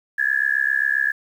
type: tone with amplitude modulation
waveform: sine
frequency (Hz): 1699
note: G#6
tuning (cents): +39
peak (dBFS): -13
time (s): 0.18-1.12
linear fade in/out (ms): 10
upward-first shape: sine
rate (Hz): 67.5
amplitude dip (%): 100
effects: 8-bit